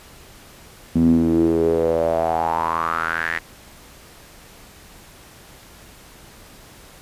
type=tone with band-pass filter sweep; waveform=sawtooth; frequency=82.3 Hz; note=E2; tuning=2 cents flat; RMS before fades=-19 dBFS; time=0.95-3.39 s; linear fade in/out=10 ms; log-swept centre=220 to 1900 Hz; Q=6.6; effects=pink hiss -45 dBFS RMS until 7.01 s + resampled to 32000 Hz